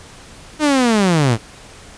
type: linear sweep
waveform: sawtooth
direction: down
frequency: 311.5 to 103.83 Hz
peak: -8 dBFS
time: 0.59-1.38 s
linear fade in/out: 50 ms
effects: pink hiss -40 dBFS RMS until 1.97 s + resampled to 22050 Hz